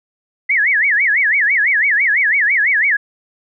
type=tone with vibrato; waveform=sine; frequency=1942 Hz; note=B6; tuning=30 cents flat; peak=-11 dBFS; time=0.49-2.97 s; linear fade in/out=10 ms; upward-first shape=sine; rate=6 Hz; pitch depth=280 cents each way; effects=none